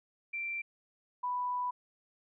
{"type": "tone pair in turn", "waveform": "sine", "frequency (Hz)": [2353, 989.3], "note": ["D7", "B5"], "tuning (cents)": [3, 3], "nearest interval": "octave + minor third", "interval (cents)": 1500, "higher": "first", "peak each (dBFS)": [-34, -31], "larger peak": "second", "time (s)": [[0.33, 0.62], [1.23, 1.71]], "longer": "second", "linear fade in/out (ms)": 10, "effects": []}